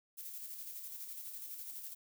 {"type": "noise with tremolo", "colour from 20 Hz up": "violet", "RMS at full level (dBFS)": -45, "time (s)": [0.17, 1.95], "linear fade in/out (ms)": 20, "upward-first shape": "square", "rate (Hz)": 12, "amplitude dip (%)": 35, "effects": []}